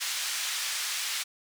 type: band-pass noise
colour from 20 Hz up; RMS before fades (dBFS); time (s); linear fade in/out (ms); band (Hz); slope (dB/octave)
white; -32; 0-1.24; 20; 1500 to 6900; 12
effects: none